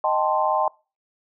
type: chord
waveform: sine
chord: A half-diminished seventh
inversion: second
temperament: equal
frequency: 622.3 / 784 / 880 / 1046.5 Hz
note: Eb5 / G5 / A5 / C6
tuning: 0 / 0 / 0 / 0 cents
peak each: -24 dBFS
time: 0.04-0.68 s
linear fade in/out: 2 ms
effects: noise-tail reverb RT60 0.3 s tail -23 dB re dry